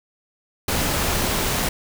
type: noise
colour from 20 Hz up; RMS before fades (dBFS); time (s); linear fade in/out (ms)
pink; -22; 0.68-1.69; 5
effects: none